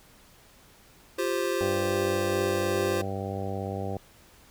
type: chord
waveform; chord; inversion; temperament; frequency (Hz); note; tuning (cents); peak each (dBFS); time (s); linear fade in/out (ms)
square; F suspended second; none; just; 349.2 / 392.9 / 523.8; F4 / G4 / C5; 0 / +4 / +2; -31; 1.18-3.02; 10
type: harmonic tone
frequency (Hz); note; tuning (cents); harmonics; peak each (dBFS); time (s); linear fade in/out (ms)
97.6; G2; -7; 1 / 2 / 3 / 4 / 5 / 6 / 7 / 8; -34 / -37 / -41 / -39 / -38 / -40 / -41 / -39; 1.61-3.97; 0
effects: pink hiss -56 dBFS RMS until 4.5 s